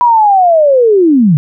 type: linear sweep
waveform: sine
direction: down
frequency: 989 to 138.59 Hz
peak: -4 dBFS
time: 0.01-1.37 s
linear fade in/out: 0 ms
effects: none